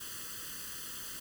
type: noise with comb filter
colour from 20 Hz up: white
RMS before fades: -43 dBFS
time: 0-1.2 s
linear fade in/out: 10 ms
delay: 0.65 ms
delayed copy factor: +1
effects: none